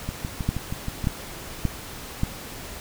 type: two click trains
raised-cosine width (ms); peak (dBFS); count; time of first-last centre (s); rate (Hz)
5; -9 / -16; 4 / 7; 0.49-2.234 / 0.09-1.042; 1.72 / 6.3
effects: pink hiss -38 dBFS RMS until 2.8 s